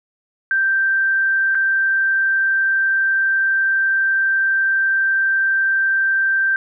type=tone with dropouts; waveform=sine; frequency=1568 Hz; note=G6; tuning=in tune; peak=-14 dBFS; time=0.51-6.56 s; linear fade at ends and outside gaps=1 ms; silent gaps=1.548-1.552 s; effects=none